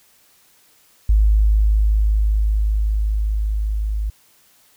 sine tone with level ramp, 52.6 Hz, G#1, 23 cents sharp, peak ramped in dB -10 to -19 dBFS, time 1.09-4.1 s, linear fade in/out 5 ms, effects white hiss -55 dBFS RMS until 4.76 s

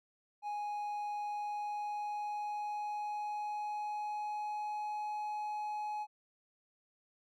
triangle tone with pitch glide, 830.6 to 842.7 Hz, G#5 to G#5, 0 to +25 cents, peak -34 dBFS, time 0.42-6.07 s, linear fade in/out 50 ms, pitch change +25 cents, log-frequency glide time 1.13-5.12 s, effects none

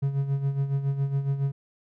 triangle tone with tremolo, 138.5 Hz, C#3, 1 cent flat, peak -19 dBFS, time 0.02-1.52 s, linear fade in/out 10 ms, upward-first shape sine, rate 7.2 Hz, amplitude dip 65%, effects none

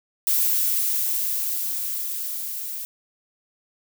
violet noise with level ramp, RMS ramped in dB -20 to -32 dBFS, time 0.27-2.85 s, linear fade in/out 0 ms, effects none

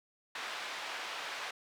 pink band-pass noise, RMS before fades -41 dBFS, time 0.35-1.51 s, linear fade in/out 5 ms, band 950 to 3800 Hz, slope 12 dB/octave, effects none

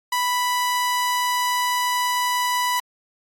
sawtooth tone, 987.8 Hz, B5, in tune, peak -16 dBFS, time 0.12-2.8 s, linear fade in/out 5 ms, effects AAC 48 kbps

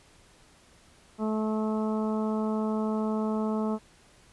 harmonic tone, 216.7 Hz, A3, 26 cents flat, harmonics 1 / 2 / 3 / 4 / 5 / 6, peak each -27 / -33 / -37 / -39 / -41 / -43 dBFS, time 1.18-3.79 s, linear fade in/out 50 ms, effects pink hiss -58 dBFS RMS until 4.32 s + resampled to 24000 Hz

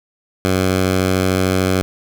10% pulse tone, 93.4 Hz, F#2, 17 cents sharp, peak -6 dBFS, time 0.45-1.82 s, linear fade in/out 0 ms, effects none

